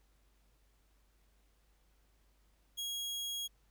sawtooth tone, 3300 Hz, G#7, 12 cents flat, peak -34 dBFS, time 2.77-3.48 s, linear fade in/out 20 ms, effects added 50 Hz sine -68 dBFS peak until 3.7 s + pink hiss -75 dBFS RMS until 3.7 s

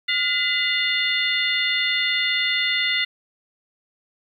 harmonic tone with a mistuned harmonic, 711 Hz, F5, 31 cents sharp, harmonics 2 / 3 / 4 / 5 / 6, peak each -31 / -22 / -26 / -25 / -31 dBFS, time 0.08-3.05 s, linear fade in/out 10 ms, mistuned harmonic 3, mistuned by -86 cents, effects 9-bit

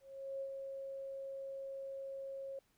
sine tone with ADSR envelope, 543 Hz, C#5, 36 cents flat, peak -38 dBFS, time 0-2.59 s, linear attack 410 ms, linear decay 74 ms, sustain -4 dB, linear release 3 ms, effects pink hiss -75 dBFS RMS until 2.77 s

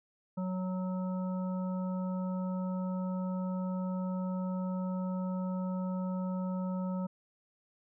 harmonic tone, 185 Hz, F#3, in tune, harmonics 1 / 3 / 5 / 7, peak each -32 / -42 / -46 / -49 dBFS, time 0.37-7.07 s, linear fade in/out 10 ms, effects none

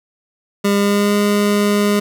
25% pulse tone with pitch glide, 201.6 to 205.5 Hz, G3 to G#3, +49 to -18 cents, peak -9 dBFS, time 0.64-2 s, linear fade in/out 10 ms, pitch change +33 cents, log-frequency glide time 0.77-1.15 s, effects none

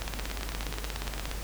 two click trains, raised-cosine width 0.2 ms, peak -16 / -20 dBFS, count 23 / 11, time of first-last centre 0.02-1.314 / 0.08-1.18 s, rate 17 / 9.09 Hz, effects added 50 Hz sine -35 dBFS peak until 1.43 s + pink hiss -41 dBFS RMS until 1.43 s

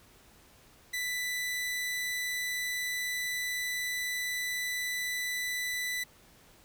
sawtooth tone, 1986 Hz, B6, 9 cents sharp, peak -28 dBFS, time 0.93-6.04 s, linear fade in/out 10 ms, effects pink hiss -59 dBFS RMS until 6.64 s

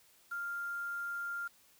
sine tone with quantisation, 1396.9 Hz, F6, in tune, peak -36 dBFS, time 0.31-1.48 s, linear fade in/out 10 ms, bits 9, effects white hiss -65 dBFS RMS until 1.79 s

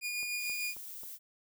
sawtooth tone with tremolo, 2437 Hz, D#7, 37 cents flat, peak -29 dBFS, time 0.01-0.75 s, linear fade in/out 50 ms, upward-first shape triangle, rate 6.7 Hz, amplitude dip 35%
click train, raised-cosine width 1 ms, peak -39 dBFS, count 4, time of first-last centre 0.23-1.034 s, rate 3.73 Hz
violet noise, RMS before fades -45 dBFS, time 0.37-1.19 s, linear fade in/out 50 ms
effects none

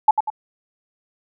sine tone with echo, 861 Hz, A5, 38 cents flat, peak -7 dBFS, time 0.08-0.11 s, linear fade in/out 5 ms, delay 96 ms, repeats 2, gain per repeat -7 dB, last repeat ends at 0.302 s, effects none

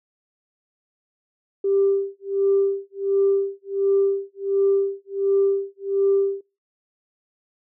sine tone with tremolo, 394.2 Hz, G4, 10 cents sharp, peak -14 dBFS, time 1.64-6.41 s, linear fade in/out 5 ms, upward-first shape sine, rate 1.4 Hz, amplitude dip 100%, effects noise-tail reverb RT60 0.3 s tail -24 dB re dry + tanh soft clip ceiling -10 dBFS

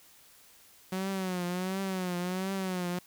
sawtooth tone with vibrato, 185 Hz, F#3, in tune, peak -27 dBFS, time 0.92-2.99 s, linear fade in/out 5 ms, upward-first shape triangle, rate 1.4 Hz, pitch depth 96 cents each way, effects white hiss -58 dBFS RMS until 3.06 s

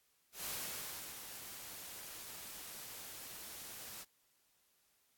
white noise with ADSR envelope, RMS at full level -41 dBFS, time 0.32-4.05 s, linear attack 140 ms, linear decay 660 ms, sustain -8 dB, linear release 29 ms, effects white hiss -75 dBFS RMS until 5.17 s + AAC 64 kbps

